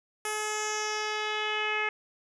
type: tone with low-pass filter sweep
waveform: 10% pulse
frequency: 426.5 Hz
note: G#4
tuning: 46 cents sharp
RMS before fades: -31 dBFS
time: 0.25-1.89 s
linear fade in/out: 2 ms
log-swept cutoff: 9900 to 2300 Hz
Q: 3
effects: none